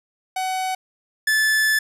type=tone pair in turn; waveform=45% pulse; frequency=750 / 1740.1 Hz; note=F#5 / A6; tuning=+23 / -20 cents; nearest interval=octave + minor third; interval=1457 cents; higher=second; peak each=-22 / -16 dBFS; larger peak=second; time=0.36-0.75 / 1.27-1.79 s; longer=second; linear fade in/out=5 ms; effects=resampled to 32000 Hz + 8-bit

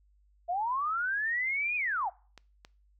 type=linear two-way sweep; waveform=sine; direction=up then down; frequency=664 to 2500 to 664 Hz; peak=-28 dBFS; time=0.48-2.1 s; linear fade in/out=20 ms; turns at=1.76 s
type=clicks; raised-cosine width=0.2 ms; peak=-30 dBFS; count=2; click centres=2.377 / 2.649 s
effects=noise-tail reverb RT60 0.4 s tail -22 dB re dry + added 50 Hz sine -62 dBFS peak until 2.99 s

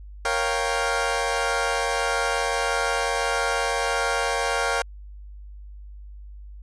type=chord; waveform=20% pulse; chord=G half-diminished seventh; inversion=first; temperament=equal with one note detuned; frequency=466.2 / 552.1 / 698.5 / 784 Hz; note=Bb4 / Db5 / F5 / G5; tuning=0 / -7 / 0 / 0 cents; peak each=-23 dBFS; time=0.25-4.82 s; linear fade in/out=2 ms; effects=added 50 Hz sine -38 dBFS peak until 6.62 s + resampled to 22050 Hz

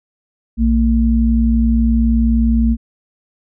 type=tone pair together; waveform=sine; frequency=59.56 / 228 Hz; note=A#1 / A#3; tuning=+38 / -38 cents; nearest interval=octave + major seventh; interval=2324 cents; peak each=-13 dBFS; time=0.57-2.77 s; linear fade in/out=50 ms; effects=none

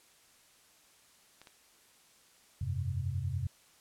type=clicks; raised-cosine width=0.2 ms; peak=-34 dBFS; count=2; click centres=1.416 / 1.472 s
type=chord; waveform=sine; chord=F suspended second; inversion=none; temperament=equal; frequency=87.31 / 98 / 130.81 Hz; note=F2 / G2 / C3; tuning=0 / 0 / 0 cents; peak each=-36 dBFS; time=2.61-3.47 s; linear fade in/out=5 ms
effects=white hiss -63 dBFS RMS until 3.8 s + low-pass 11000 Hz 12 dB/octave

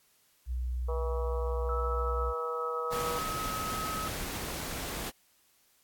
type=tone; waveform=sine; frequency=61.74 Hz; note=B1; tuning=in tune; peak=-30 dBFS; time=0.46-2.34 s; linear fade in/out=50 ms
type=harmonic tone; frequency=161.2 Hz; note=E3; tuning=38 cents flat; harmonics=3 / 4 / 5 / 6 / 7 / 8; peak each=-34 / -45 / -47 / -44 / -43 / -50 dBFS; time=0.88-3.19 s; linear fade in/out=10 ms
type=tone with pitch glide; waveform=sine; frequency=1305 to 1279.6 Hz; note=E6 to D#6; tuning=-18 to +48 cents; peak=-34 dBFS; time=1.69-4.08 s; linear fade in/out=2 ms; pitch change=-34 cents; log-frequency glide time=1.89-2.79 s
type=noise; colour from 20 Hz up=pink; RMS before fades=-37 dBFS; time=2.91-5.11 s; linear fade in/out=20 ms
effects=white hiss -67 dBFS RMS until 5.83 s + AAC 64 kbps

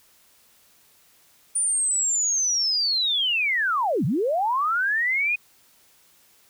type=linear two-way sweep; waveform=sine; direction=down then up; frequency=9397 to 116.54 to 2506 Hz; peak=-20 dBFS; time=1.55-5.36 s; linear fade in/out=10 ms; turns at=4.05 s; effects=white hiss -58 dBFS RMS until 6.49 s

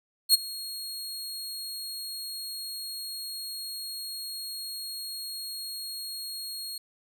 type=tone with ADSR envelope; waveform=sawtooth; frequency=4287 Hz; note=C8; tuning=41 cents sharp; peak=-11 dBFS; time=0.29-6.78 s; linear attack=50 ms; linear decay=19 ms; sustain=-21 dB; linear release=3 ms; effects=none

